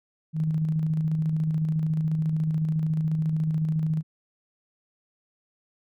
sine tone with tremolo, 157.5 Hz, D#3, 21 cents sharp, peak -21 dBFS, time 0.33-4.03 s, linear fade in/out 50 ms, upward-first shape square, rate 14 Hz, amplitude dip 30%, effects none

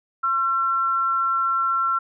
sine tone pair together, 1074.7 / 1354 Hz, C6 / E6, +46 / +46 cents, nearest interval major third, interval 400 cents, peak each -29 / -19 dBFS, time 0.23-1.99 s, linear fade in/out 10 ms, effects none

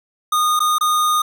square tone with dropouts, 1229 Hz, D#6, 22 cents flat, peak -15 dBFS, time 0.32-1.22 s, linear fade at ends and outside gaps 5 ms, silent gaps 0.593-0.602 / 0.784-0.809 s, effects none

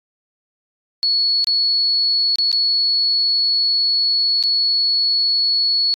sine tone with dropouts, 4389 Hz, C#8, 18 cents flat, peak -14 dBFS, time 1.03-5.94 s, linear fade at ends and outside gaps 0 ms, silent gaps 1.443-1.471 / 2.357-2.386 / 2.516-2.528 / 4.427-4.437 s, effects AAC 64 kbps

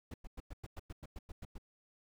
brown noise bursts, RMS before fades -45 dBFS, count 12, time 0.11-1.582 s, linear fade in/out 5 ms, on 31 ms, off 100 ms, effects none

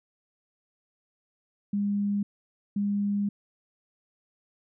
sine tone bursts at uneven times, 202.9 Hz, G#3, 40 cents flat, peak -24 dBFS, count 2, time 1.73-2.23 / 2.76-3.29 s, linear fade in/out 5 ms, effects none

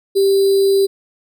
sine tone with sample-and-hold, 392 Hz, G4, in tune, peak -10 dBFS, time 0.15-0.87 s, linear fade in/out 20 ms, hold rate 4410 Hz, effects none

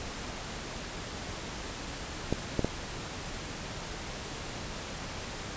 clicks, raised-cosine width 2 ms, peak -13 dBFS, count 3, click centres 2.326 / 2.593 / 2.646 s, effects pink hiss -39 dBFS RMS until 5.56 s + resampled to 16000 Hz

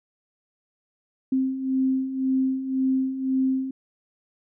sine beating tone pair, 261.6 / 263.5 Hz, C4 / C4, 0 / +12 cents, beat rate 1.9 Hz, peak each -28 / -22 dBFS, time 1.32-3.71 s, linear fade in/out 5 ms, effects none

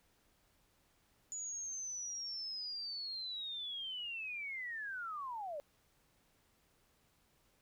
sine linear sweep, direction down, 6920 to 554.4 Hz, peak -40 dBFS, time 1.32-5.6 s, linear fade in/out 0 ms, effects pink hiss -73 dBFS RMS until 7.61 s

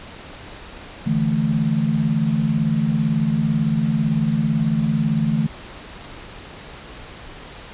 sine chord, D suspended second, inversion none, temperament equal, 146.83 / 164.81 / 220 Hz, D3 / E3 / A3, 0 / 0 / 0 cents, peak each -22 / -21 / -20 dBFS, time 1.06-5.47 s, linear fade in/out 10 ms, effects pink hiss -38 dBFS RMS until 7.73 s + resampled to 8000 Hz

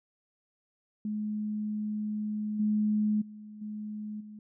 sine tone with level steps, 211.8 Hz, G#3, 34 cents sharp, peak -30 / -24 / -43 / -35 / -43 dBFS, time 1.05-4.39 s, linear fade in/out 2 ms, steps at 2.59 / 3.21 / 3.61 / 4.2 s, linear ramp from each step 10 ms, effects none

